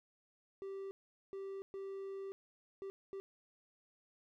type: tone bursts at uneven times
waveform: triangle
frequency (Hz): 390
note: G4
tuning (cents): -9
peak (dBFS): -40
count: 5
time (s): 0.62-0.91 / 1.33-1.62 / 1.74-2.32 / 2.82-2.9 / 3.13-3.2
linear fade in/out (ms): 0
effects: none